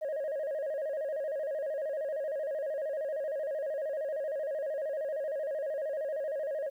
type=tone with vibrato; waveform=sine; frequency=586 Hz; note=D5; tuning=4 cents flat; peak=-29 dBFS; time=0.01-6.7 s; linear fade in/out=20 ms; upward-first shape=square; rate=13 Hz; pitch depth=110 cents each way; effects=tanh soft clip ceiling -30 dBFS + 11-bit